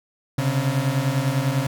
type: beating tone pair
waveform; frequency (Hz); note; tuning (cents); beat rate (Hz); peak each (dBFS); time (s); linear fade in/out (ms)
35% pulse; 130.4 / 140.4; C3 / C#3; -5 / +22; 10; -21; 0.38-1.67; 5
effects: none